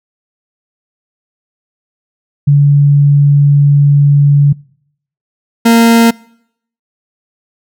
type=tone pair in turn; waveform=sine / 40% pulse; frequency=143.3 / 230.6 Hz; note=D3 / A#3; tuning=-42 / -19 cents; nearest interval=minor sixth; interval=823 cents; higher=second; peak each=-3 dBFS; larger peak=neither; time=2.47-4.53 / 5.65-6.11 s; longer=first; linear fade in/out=10 ms; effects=noise-tail reverb RT60 0.7 s tail -25 dB re dry